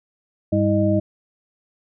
sine tone cluster, 101.5 / 200.4 / 321.6 / 615 Hz, G#2 / G3 / E4 / D#5, -39 / +38 / -43 / -20 cents, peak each -21 dBFS, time 0.52-1 s, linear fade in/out 10 ms, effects none

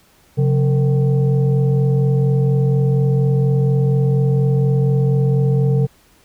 sine tone with frequency modulation, 135.9 Hz, C#3, 34 cents flat, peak -12 dBFS, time 0.37-5.87 s, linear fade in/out 20 ms, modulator 316 Hz, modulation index 0.66, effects pink hiss -53 dBFS RMS until 6.24 s

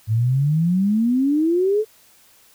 sine exponential sweep, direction up, 106 to 443.8 Hz, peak -15 dBFS, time 0.07-1.85 s, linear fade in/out 50 ms, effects white hiss -53 dBFS RMS until 2.54 s

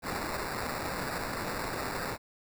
blue noise with sample-and-hold, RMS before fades -35 dBFS, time 0.02-2.18 s, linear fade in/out 50 ms, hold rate 3150 Hz, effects none

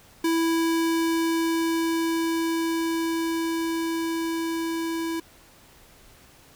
square tone with level ramp, 329.6 Hz, E4, in tune, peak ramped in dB -21 to -27 dBFS, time 0.24-5.2 s, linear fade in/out 5 ms, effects pink hiss -53 dBFS RMS until 6.55 s

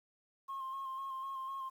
sine tone with vibrato, 1070 Hz, C6, 38 cents sharp, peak -37 dBFS, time 0.48-1.7 s, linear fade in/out 20 ms, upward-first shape square, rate 4 Hz, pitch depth 23 cents each way, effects tanh soft clip ceiling -36 dBFS + 11-bit

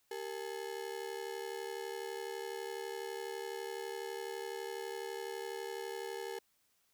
35% pulse ring-modulated tone, 426.9 Hz, G#4, 48 cents sharp, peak -35 dBFS, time 0.11-6.39 s, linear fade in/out 2 ms, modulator 36 Hz, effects white hiss -75 dBFS RMS until 6.93 s

